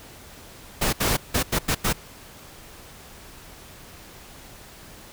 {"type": "noise bursts at uneven times", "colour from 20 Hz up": "pink", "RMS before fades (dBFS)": -22, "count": 6, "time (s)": [[0.81, 0.93], [1, 1.17], [1.34, 1.43], [1.52, 1.59], [1.68, 1.75], [1.84, 1.93]], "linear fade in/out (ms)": 10, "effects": ["pink hiss -45 dBFS RMS until 5.12 s"]}